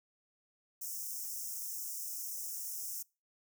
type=high-pass noise; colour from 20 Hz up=white; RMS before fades=-41 dBFS; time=0.81-3.03 s; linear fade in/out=10 ms; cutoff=5300 Hz; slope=96 dB/octave; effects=noise-tail reverb RT60 0.3 s tail -25 dB re dry